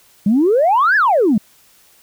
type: exponential two-way sweep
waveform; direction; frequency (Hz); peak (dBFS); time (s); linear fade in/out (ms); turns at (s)
sine; up then down; 191.2 to 1765 to 191.2; -9; 0.26-1.38; 5; 0.96
effects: tanh soft clip ceiling -6 dBFS + white hiss -51 dBFS RMS until 2.02 s